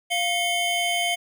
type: tone cluster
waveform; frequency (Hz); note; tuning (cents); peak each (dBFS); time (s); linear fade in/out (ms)
square; 697 / 2194 / 3093; F5 / C#7 / G7; -4 / -18 / -24; -27; 0.1-1.16; 20
effects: none